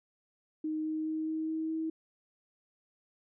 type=tone with pitch steps; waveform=sine; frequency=311.1 / 312.9 / 314.7 / 316.5 / 318.4 / 320.2 Hz; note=D#4 / D#4 / D#4 / D#4 / D#4 / D#4; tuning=0 / +10 / +20 / +30 / +40 / +50 cents; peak=-31 dBFS; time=0.64-1.9 s; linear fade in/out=5 ms; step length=210 ms; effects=none